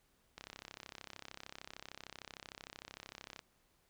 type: click train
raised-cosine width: 0.2 ms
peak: -29 dBFS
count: 101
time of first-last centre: 0.38-3.392 s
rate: 33.2 Hz
effects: pink hiss -74 dBFS RMS until 3.89 s